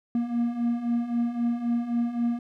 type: beating tone pair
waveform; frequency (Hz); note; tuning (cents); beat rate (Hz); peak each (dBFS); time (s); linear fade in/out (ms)
triangle; 234.2 / 238; A#3 / A#3; +8 / +36; 3.8; -28 / -23; 0.15-2.39; 2
effects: none